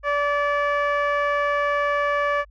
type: tone with low-pass filter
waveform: 15% pulse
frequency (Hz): 578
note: D5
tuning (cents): -28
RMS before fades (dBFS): -22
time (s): 0.03-2.45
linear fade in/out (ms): 50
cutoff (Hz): 1700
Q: 1
effects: added 50 Hz sine -47 dBFS peak until 2.5 s